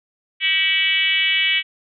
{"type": "tone with frequency modulation", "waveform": "sine", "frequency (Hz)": 2622, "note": "E7", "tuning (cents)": -10, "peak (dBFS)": -15, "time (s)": [0.4, 1.63], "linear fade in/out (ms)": 50, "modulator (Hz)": 348, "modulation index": 1.9, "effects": []}